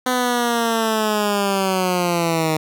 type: linear sweep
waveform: 10% pulse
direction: down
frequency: 253.9 to 155.56 Hz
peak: -9 dBFS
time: 0.06-2.57 s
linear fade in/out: 5 ms
effects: none